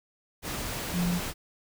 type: tone in noise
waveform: sine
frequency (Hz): 175.9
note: F3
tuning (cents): +13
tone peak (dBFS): -25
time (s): 0.92-1.21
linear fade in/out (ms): 50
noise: pink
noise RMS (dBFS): -34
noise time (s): 0.42-1.34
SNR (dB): +6
effects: none